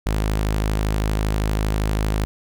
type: tone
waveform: sawtooth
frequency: 52.6 Hz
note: G#1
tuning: 23 cents sharp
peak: -15 dBFS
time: 0.06-2.25 s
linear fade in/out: 0 ms
effects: none